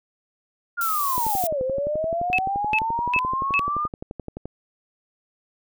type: linear two-way sweep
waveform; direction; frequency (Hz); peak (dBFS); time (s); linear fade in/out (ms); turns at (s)
sine; down then up; 1430 to 506 to 1223; -22; 0.77-3.88; 20; 1.62
type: noise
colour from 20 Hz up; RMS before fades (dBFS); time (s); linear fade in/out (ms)
violet; -28; 0.81-1.47; 2
type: click train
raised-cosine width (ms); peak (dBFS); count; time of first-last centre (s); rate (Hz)
2; -19; 39; 1.18-4.456; 11.6
type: tone bursts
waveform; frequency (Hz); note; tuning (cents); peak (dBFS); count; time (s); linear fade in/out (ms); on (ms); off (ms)
sine; 2600; E7; -24; -18; 4; 2.33-3.592; 0; 53; 350
effects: none